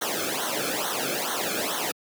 pink noise with flanger, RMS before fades -28 dBFS, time 0.01-1.92 s, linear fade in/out 10 ms, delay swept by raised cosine 0.4 to 1.07 ms, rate 2.3 Hz, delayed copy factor -1, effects high-pass 200 Hz 12 dB/octave

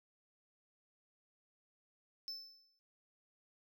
triangle tone with exponential decay, 5274 Hz, E8, in tune, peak -38 dBFS, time 2.28-2.79 s, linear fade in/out 0 ms, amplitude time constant 110 ms, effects none

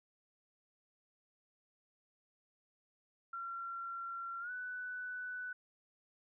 sine tone with pitch glide, 1368 to 1491.8 Hz, F6 to F#6, -36 to +14 cents, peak -40 dBFS, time 3.33-5.53 s, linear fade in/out 5 ms, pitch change +150 cents, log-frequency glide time 4.4-4.51 s, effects none

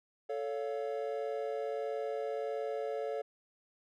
triangle chord, A augmented, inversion none, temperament equal with one note detuned, 440 / 561.5 / 698.5 Hz, A4 / C#5 / E#5, 0 / +22 / 0 cents, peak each -35 / -36 / -40 dBFS, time 0.29-3.22 s, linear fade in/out 10 ms, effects none

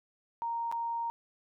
sine tone with dropouts, 930 Hz, A#5, 4 cents flat, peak -31 dBFS, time 0.42-1.1 s, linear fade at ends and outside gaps 0 ms, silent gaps 0.715-0.724 s, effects none

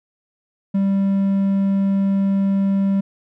triangle tone, 196 Hz, G3, in tune, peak -13 dBFS, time 0.74-3.01 s, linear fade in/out 10 ms, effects none

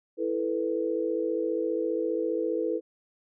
sine chord, E suspended fourth, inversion none, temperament just, 329.6 / 439.5 / 494.4 Hz, E4 / A4 / B4, 0 / -2 / +2 cents, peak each -30 dBFS, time 0.17-2.81 s, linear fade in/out 50 ms, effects none

